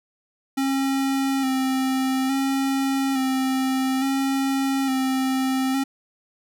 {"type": "tone with vibrato", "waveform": "square", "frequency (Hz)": 266.8, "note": "C4", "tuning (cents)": 34, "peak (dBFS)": -21, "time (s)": [0.57, 5.84], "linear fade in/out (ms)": 10, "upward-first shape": "square", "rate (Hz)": 0.58, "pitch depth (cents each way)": 25, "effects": []}